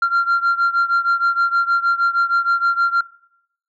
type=beating tone pair; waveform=sine; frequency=1379 / 1385.4 Hz; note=F6 / F6; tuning=-22 / -14 cents; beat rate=6.4 Hz; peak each=-14 / -17 dBFS; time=0.02-3.01 s; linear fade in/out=5 ms; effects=noise-tail reverb RT60 0.7 s tail -21 dB re dry + tanh soft clip ceiling -11 dBFS